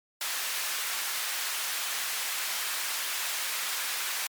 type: high-pass noise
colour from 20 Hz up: pink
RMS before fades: -32 dBFS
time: 0.21-4.27 s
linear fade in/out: 2 ms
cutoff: 1400 Hz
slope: 12 dB/octave
effects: MP3 96 kbps